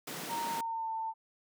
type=high-pass noise; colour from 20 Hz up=pink; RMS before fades=-41 dBFS; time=0.07-0.61 s; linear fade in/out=5 ms; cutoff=150 Hz; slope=48 dB/octave
type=tone with pitch glide; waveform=sine; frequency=929 to 893.2 Hz; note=A#5 to A5; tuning=-6 to +26 cents; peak=-33 dBFS; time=0.28-1.14 s; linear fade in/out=50 ms; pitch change=-68 cents; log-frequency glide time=0.46-0.9 s
effects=none